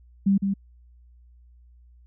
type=tone with echo; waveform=sine; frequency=196.7 Hz; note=G3; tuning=6 cents sharp; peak=-16 dBFS; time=0.26-0.38 s; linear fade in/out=10 ms; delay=160 ms; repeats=1; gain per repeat=-5 dB; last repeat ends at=0.54 s; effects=added 60 Hz sine -50 dBFS peak until 2.06 s